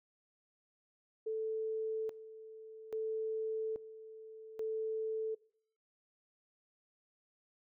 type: tone with tremolo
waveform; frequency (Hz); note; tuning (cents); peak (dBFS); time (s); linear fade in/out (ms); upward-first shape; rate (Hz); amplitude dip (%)
sine; 440; A4; 0; -34; 1.26-5.35; 10; square; 0.6; 80
effects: noise-tail reverb RT60 0.6 s tail -22 dB re dry